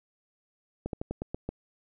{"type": "slowing click train", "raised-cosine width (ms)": 2, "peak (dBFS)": -19, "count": 7, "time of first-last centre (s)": [0.86, 1.49], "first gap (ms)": 72, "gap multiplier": 1.15, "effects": []}